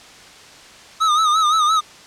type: tone with vibrato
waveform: square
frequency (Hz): 1255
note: D#6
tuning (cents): +15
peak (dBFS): -14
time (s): 1-1.81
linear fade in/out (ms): 20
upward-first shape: sine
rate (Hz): 5.8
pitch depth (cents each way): 80
effects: white hiss -42 dBFS RMS until 2.06 s + low-pass 6000 Hz 12 dB/octave